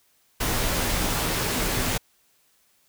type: noise with comb filter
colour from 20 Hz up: pink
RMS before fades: -25 dBFS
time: 0.4-1.98 s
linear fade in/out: 10 ms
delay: 14 ms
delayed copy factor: -0.5
effects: white hiss -64 dBFS RMS until 2.88 s